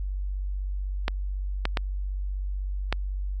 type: clicks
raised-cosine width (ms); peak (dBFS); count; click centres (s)
0.3; -9; 4; 1.081 / 1.654 / 1.772 / 2.926
effects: added 48 Hz sine -27 dBFS peak until 3.4 s